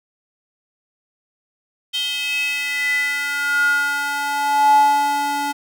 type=tone with high-pass filter sweep; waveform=square; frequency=285.9 Hz; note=D4; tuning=46 cents flat; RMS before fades=-19 dBFS; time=1.93-5.53 s; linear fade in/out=20 ms; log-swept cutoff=3200 to 590 Hz; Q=8; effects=none

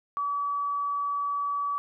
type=tone; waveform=sine; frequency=1144 Hz; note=D6; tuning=46 cents flat; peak=-26 dBFS; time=0.17-1.78 s; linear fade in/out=0 ms; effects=none

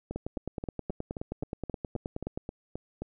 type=two click trains; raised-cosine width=2 ms; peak=-22 / -20 dBFS; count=12 / 22; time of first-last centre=0.11-3.02 / 0.16-2.375 s; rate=3.78 / 9.48 Hz; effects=none

